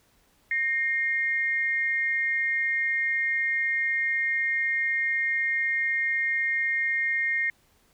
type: tone pair together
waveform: sine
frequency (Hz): 1848 / 2124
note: A#6 / C7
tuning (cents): -16 / +25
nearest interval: major second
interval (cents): 241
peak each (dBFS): -26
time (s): 0.51-7.5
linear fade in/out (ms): 2
effects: pink hiss -64 dBFS RMS until 7.93 s